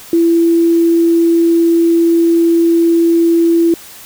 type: tone with quantisation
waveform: sine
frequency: 335.3 Hz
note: E4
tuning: 30 cents sharp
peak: -7 dBFS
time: 0.13-3.74 s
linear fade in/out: 2 ms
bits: 6
effects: white hiss -35 dBFS RMS until 4.05 s